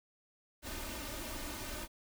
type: noise with comb filter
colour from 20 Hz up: pink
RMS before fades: -42 dBFS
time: 0.62-1.88 s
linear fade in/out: 50 ms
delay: 3.3 ms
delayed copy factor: +0.8
effects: none